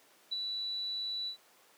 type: tone with ADSR envelope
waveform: sine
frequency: 3951 Hz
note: B7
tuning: in tune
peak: -30 dBFS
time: 0.31-1.37 s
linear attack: 18 ms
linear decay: 15 ms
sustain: -4 dB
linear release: 97 ms
effects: pink hiss -62 dBFS RMS until 1.77 s + high-pass 400 Hz 12 dB/octave

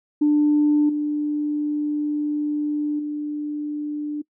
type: tone with level steps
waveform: sine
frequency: 296.9 Hz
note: D4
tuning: 19 cents sharp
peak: -13 / -20 / -24 dBFS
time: 0.21-4.22 s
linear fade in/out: 10 ms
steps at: 0.89 / 2.99 s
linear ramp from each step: 5 ms
effects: noise-tail reverb RT60 0.1 s tail -23 dB re dry + tanh soft clip ceiling -10 dBFS

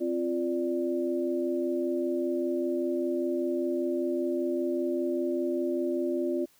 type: tone cluster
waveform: sine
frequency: 261.2 / 346.3 / 587 Hz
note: C4 / F4 / D5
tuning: -3 / -15 / -1 cents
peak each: -32 / -28 / -34 dBFS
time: 0-6.46 s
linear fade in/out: 20 ms
effects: white hiss -63 dBFS RMS until 6.59 s

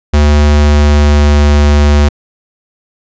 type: tone with pitch glide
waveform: square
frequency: 73.9 to 73.14 Hz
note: D2 to D2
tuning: +11 to -7 cents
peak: -5 dBFS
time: 0.13-2.09 s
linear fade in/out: 10 ms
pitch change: -18 cents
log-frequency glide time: 0.45-1.43 s
effects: resampled to 16000 Hz

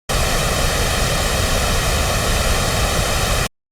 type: noise with comb filter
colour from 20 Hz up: pink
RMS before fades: -17 dBFS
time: 0.09-3.47 s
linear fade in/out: 5 ms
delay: 1.6 ms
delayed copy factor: +0.6
effects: low-pass 10000 Hz 12 dB/octave + Opus 48 kbps

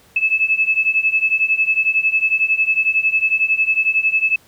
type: beating tone pair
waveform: sine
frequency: 2600 / 2611 Hz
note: E7 / E7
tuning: -24 / -17 cents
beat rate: 11 Hz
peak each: -18 / -16 dBFS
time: 0.16-4.36 s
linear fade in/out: 5 ms
effects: pink hiss -51 dBFS RMS until 4.47 s + high-pass 60 Hz 12 dB/octave

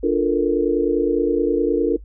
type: chord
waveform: sine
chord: Bb major seventh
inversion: first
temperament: equal with one note detuned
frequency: 293.7 / 349.2 / 440 / 469.7 Hz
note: D4 / F4 / A4 / Bb4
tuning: 0 / 0 / 0 / +13 cents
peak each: -21 dBFS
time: 0.03-1.97 s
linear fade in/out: 10 ms
effects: noise-tail reverb RT60 0.1 s tail -20 dB re dry + added 50 Hz sine -36 dBFS peak until 2.04 s

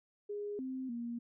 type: tone with pitch steps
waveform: sine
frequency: 412 / 260.5 / 236.2 Hz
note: G#4 / C4 / A#3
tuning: -14 / -7 / +23 cents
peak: -37 dBFS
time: 0.29-1.19 s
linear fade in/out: 10 ms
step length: 300 ms
effects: none

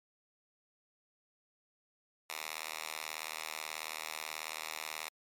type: tone with high-pass filter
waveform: 5% pulse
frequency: 78.4 Hz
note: D#2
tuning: 14 cents sharp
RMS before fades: -42 dBFS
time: 2.3-5.09 s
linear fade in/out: 0 ms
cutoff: 1500 Hz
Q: 0.77
effects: MP3 64 kbps

